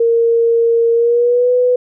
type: tone with pitch glide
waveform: sine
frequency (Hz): 463.2 to 496.4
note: A#4 to B4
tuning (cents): -11 to +9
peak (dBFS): -9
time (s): 0-1.76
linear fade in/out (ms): 5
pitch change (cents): +120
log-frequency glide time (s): 0.93-1.51
effects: none